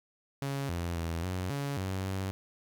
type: tone with pitch steps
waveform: sawtooth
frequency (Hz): 138.5 / 85.9 / 83.2 / 91.9 / 141 / 94.8 / 95.6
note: C#3 / F2 / E2 / F#2 / C#3 / F#2 / G2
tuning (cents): -1 / -28 / +17 / -11 / +30 / +43 / -43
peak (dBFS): -28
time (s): 0.42-2.31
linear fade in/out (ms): 0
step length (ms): 270
effects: 10-bit